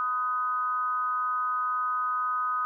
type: tone with amplitude modulation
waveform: sine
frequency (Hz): 1251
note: D#6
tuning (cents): +9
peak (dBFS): -22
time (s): 0-2.65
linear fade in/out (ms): 0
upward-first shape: sine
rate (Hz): 242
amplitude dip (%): 70
effects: none